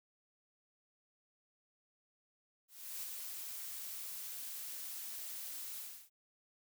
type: noise with ADSR envelope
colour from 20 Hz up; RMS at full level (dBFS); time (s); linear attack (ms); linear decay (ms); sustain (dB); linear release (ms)
blue; -42; 2.68-6.1; 350; 7; -3; 320
effects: none